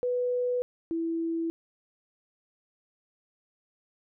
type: tone pair in turn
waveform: sine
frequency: 493.9 / 330.3 Hz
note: B4 / E4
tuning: 0 / +4 cents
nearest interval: perfect fifth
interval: 696 cents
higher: first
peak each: -25 / -27 dBFS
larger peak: first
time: 0.03-0.62 / 0.91-1.5 s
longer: neither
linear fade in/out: 0 ms
effects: none